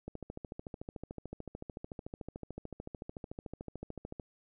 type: click train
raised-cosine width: 2 ms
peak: -28 dBFS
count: 57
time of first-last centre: 0.08-4.198 s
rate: 13.6 Hz
effects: none